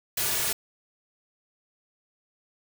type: noise with comb filter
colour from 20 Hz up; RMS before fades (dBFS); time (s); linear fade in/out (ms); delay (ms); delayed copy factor
white; -27; 0.17-0.53; 5; 3.8; -0.95
effects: none